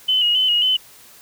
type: tone with vibrato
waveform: sine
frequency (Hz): 2960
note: F#7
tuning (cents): 0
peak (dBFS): -14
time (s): 0.08-0.77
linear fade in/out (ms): 10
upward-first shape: square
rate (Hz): 3.7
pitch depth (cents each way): 44
effects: white hiss -46 dBFS RMS until 1.21 s